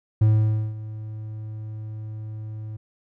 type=tone with ADSR envelope; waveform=triangle; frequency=108.3 Hz; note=A2; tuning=27 cents flat; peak=-11 dBFS; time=0.21-2.77 s; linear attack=8 ms; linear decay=520 ms; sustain=-18 dB; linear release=10 ms; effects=none